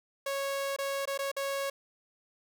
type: tone with dropouts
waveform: sawtooth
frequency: 552 Hz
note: C#5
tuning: 7 cents flat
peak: -27 dBFS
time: 0.26-1.7 s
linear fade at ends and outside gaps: 5 ms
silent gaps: 0.764-0.786 / 1.055-1.074 / 1.177-1.189 / 1.316-1.365 s
effects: none